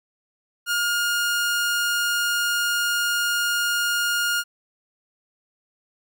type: tone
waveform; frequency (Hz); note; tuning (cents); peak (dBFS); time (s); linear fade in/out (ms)
sawtooth; 1420; F6; +28; -17; 0.66-4.44; 50
effects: none